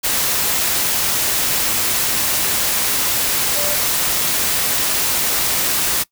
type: tone in noise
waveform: sine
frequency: 587.3 Hz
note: D5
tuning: in tune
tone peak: -25 dBFS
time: 3.55-3.76 s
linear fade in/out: 20 ms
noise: white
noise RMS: -18 dBFS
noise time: 0.03-6.04 s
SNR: -10 dB
effects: noise-tail reverb RT60 0.1 s tail -21 dB re dry